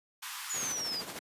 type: high-pass noise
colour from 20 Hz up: pink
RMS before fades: -41 dBFS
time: 0.22-0.73 s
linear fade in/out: 10 ms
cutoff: 940 Hz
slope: 48 dB/octave
type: linear sweep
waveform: sine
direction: down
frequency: 7040 to 4710 Hz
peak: -33 dBFS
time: 0.49-1.02 s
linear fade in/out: 20 ms
type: noise with tremolo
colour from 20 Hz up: pink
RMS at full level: -38 dBFS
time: 0.54-1.19 s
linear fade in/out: 2 ms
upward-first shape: triangle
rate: 13 Hz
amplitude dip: 55%
effects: high-pass 200 Hz 12 dB/octave + resampled to 32000 Hz